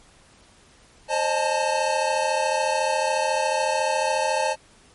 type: tone cluster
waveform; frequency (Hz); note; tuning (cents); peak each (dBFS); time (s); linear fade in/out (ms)
square; 530 / 614 / 857 / 891; C5 / D#5 / A5 / A5; +22 / -23 / -46 / +22; -27; 1.08-4.56; 50
effects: pink hiss -54 dBFS RMS until 4.94 s + MP3 48 kbps